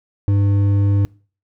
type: tone with hard clipping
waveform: sine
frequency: 100.2 Hz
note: G2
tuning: 38 cents sharp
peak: -14 dBFS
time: 0.28-1.05 s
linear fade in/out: 0 ms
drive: 7 dB
effects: noise-tail reverb RT60 0.4 s tail -25 dB re dry